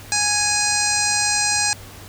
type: harmonic tone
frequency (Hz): 830.6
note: G#5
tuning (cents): 0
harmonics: 1 / 2 / 3 / 5 / 6 / 7 / 8 / 9 / 10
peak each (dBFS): -26 / -26 / -26 / -26 / -26 / -26 / -26 / -26 / -26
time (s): 0.12-1.73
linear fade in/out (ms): 0
effects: added 99 Hz sine -41 dBFS peak until 2.08 s + pink hiss -41 dBFS RMS until 2.08 s